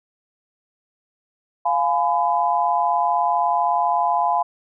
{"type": "chord", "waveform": "sine", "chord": "F diminished", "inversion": "none", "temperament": "just", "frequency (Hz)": [698.5, 838.1, 1005.8], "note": ["F5", "Ab5", "Cb6"], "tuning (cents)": [0, 16, 31], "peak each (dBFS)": -21, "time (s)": [1.65, 4.43], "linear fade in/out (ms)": 10, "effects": []}